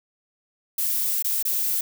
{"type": "noise with dropouts", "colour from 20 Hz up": "violet", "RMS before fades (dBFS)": -24, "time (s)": [0.78, 1.81], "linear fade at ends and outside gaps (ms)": 5, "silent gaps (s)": [[1.225, 1.244], [1.427, 1.451]], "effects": []}